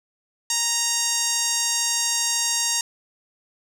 sawtooth tone with band-pass filter, 933 Hz, A#5, 1 cent sharp, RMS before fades -23 dBFS, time 0.5-2.81 s, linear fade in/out 2 ms, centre 6800 Hz, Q 2.3, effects none

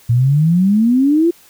sine exponential sweep, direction up, 114.5 to 350 Hz, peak -9 dBFS, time 0.09-1.31 s, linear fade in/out 10 ms, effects white hiss -47 dBFS RMS until 1.49 s

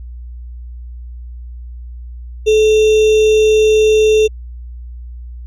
sine tone with sample-and-hold, 431.9 Hz, A4, 32 cents flat, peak -7 dBFS, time 2.46-4.28 s, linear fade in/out 20 ms, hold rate 3150 Hz, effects added 60 Hz sine -27 dBFS peak until 5.46 s + low-pass 6000 Hz 12 dB/octave

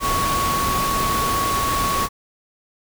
sine tone in noise, 1113 Hz, C#6, 7 cents sharp, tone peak -20 dBFS, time 0-2.09 s, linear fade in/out 50 ms, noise pink, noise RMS -24 dBFS, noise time 0-2.09 s, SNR +1 dB, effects none

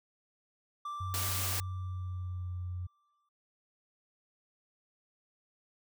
triangle tone with exponential decay, 1174.7 Hz, D6, in tune, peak -34 dBFS, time 0.85-3.29 s, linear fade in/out 5 ms, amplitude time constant 530 ms
sine tone with pitch glide, 93.1 to 90.03 Hz, F#2 to F#2, +11 to -47 cents, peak -35 dBFS, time 1-2.87 s, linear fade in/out 10 ms, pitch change -58 cents, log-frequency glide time 1.55-2.52 s
white high-pass noise, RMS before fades -35 dBFS, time 1.14-1.6 s, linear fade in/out 0 ms, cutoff 150 Hz, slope 48 dB/octave
effects none

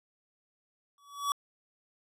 square tone with exponential growth, 1138 Hz, C#6, 45 cents sharp, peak -25 dBFS, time 0.98-1.32 s, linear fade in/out 1 ms, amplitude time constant 73 ms, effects resampled to 32000 Hz

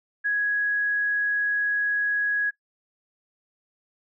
sine tone, 1666 Hz, G#6, 5 cents sharp, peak -21 dBFS, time 0.24-2.51 s, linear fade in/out 20 ms, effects noise-tail reverb RT60 0.1 s tail -20 dB re dry

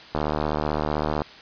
click train, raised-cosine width 1 ms, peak -10 dBFS, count 82, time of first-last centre 0.15-1.219 s, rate 75.8 Hz, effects white hiss -44 dBFS RMS until 1.41 s + resampled to 11025 Hz

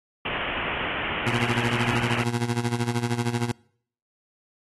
white low-pass noise, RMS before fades -29 dBFS, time 0.25-2.24 s, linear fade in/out 5 ms, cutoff 3100 Hz, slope 96 dB/octave
20% pulse tone with tremolo, 119.1 Hz, A#2, 38 cents sharp, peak -16 dBFS, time 1.26-3.52 s, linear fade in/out 10 ms, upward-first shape sine, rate 13 Hz, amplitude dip 75%
effects noise-tail reverb RT60 0.6 s tail -25 dB re dry + AAC 32 kbps

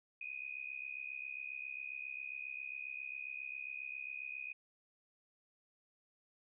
sine tone with amplitude modulation, 2490 Hz, D#7, 1 cent sharp, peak -38 dBFS, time 0.21-4.53 s, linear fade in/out 5 ms, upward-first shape sine, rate 67.4 Hz, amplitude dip 90%, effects none

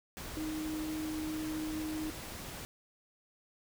sine tone in noise, 311.1 Hz, D#4, in tune, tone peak -35 dBFS, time 0.37-2.1 s, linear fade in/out 0 ms, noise pink, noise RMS -44 dBFS, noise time 0.17-2.65 s, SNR +6 dB, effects none

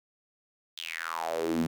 sawtooth tone with high-pass filter sweep, 82.41 Hz, E2, in tune, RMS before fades -32 dBFS, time 0.77-1.67 s, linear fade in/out 10 ms, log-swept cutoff 3600 to 190 Hz, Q 5.9, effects none

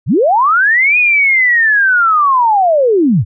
sine linear two-way sweep, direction up then down, 79.3 to 2500 to 79.3 Hz, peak -7 dBFS, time 0.06-3.25 s, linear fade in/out 50 ms, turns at 0.98 s, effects none

